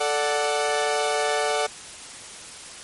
sawtooth chord, D major, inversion second, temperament equal, 440 / 587.3 / 740 Hz, A4 / D5 / F#5, 0 / 0 / 0 cents, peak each -22 dBFS, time 0-1.67 s, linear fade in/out 10 ms, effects white hiss -40 dBFS RMS until 2.83 s + MP3 48 kbps

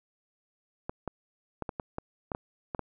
clicks, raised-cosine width 1 ms, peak -19 dBFS, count 10, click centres 0.895 / 1.077 / 1.623 / 1.692 / 1.798 / 1.984 / 2.318 / 2.349 / 2.748 / 2.793 s, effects none

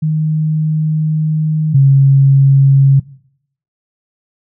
sine tone pair in turn, 155.56 / 137.04 Hz, D#3 / C#3, 0 / -19 cents, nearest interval major second, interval 219 cents, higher first, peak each -11 / -4 dBFS, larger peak second, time 0.02-1.74 / 1.74-3 s, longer first, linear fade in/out 10 ms, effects noise-tail reverb RT60 0.7 s tail -21 dB re dry

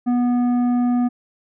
sine tone with tanh clipping, 244.4 Hz, B3, 18 cents flat, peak -17 dBFS, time 0.06-1.09 s, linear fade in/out 20 ms, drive 9 dB, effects none

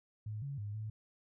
sine tone with pitch steps, 106.9 / 139.9 / 103.2 / 108.3 Hz, A2 / C#3 / G#2 / A2, -49 / +16 / -10 / -27 cents, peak -38 dBFS, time 0.26-0.9 s, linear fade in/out 5 ms, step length 160 ms, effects none

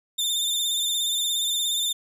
sawtooth tone with vibrato, 3587 Hz, A7, 33 cents sharp, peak -20 dBFS, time 0.18-1.93 s, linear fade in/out 10 ms, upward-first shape sine, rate 17 Hz, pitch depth 40 cents each way, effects none

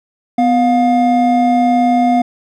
triangle tone pair together, 249.2 / 709 Hz, B3 / F5, +16 / +26 cents, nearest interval octave + tritone, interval 1810 cents, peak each -10 dBFS, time 0.38-2.22 s, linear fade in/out 5 ms, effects none

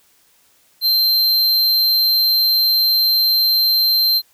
square tone, 4136 Hz, C8, 21 cents flat, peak -13 dBFS, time 0.81-4.22 s, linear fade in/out 50 ms, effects white hiss -56 dBFS RMS until 4.33 s

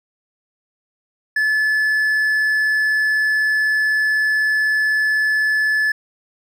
triangle tone, 1728 Hz, A6, 32 cents flat, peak -13 dBFS, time 1.36-5.92 s, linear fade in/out 5 ms, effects none

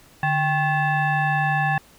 sine tone with frequency modulation, 787 Hz, G5, 7 cents sharp, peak -18 dBFS, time 0.23-1.78 s, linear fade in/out 2 ms, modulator 936 Hz, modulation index 1.3, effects pink hiss -52 dBFS RMS until 1.98 s

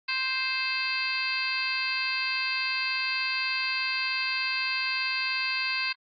harmonic tone, 523.3 Hz, C5, in tune, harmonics 2 / 3 / 4 / 5 / 6 / 7 / 8 / 9, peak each -37 / -35 / -34 / -30 / -43 / -43 / -35 / -34 dBFS, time 0.08-5.93 s, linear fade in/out 10 ms, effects AAC 32 kbps

